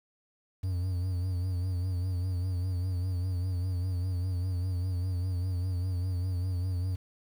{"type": "tone with vibrato", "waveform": "triangle", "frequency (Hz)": 91, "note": "F#2", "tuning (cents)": -28, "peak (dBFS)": -26, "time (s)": [0.63, 6.96], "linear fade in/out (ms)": 10, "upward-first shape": "sine", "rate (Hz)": 5, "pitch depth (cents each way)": 59, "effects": ["9-bit"]}